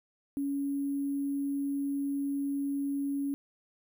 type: tone with sample-and-hold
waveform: sine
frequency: 280 Hz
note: C#4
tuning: 18 cents sharp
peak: -29 dBFS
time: 0.37-3.34 s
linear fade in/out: 0 ms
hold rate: 11025 Hz
effects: none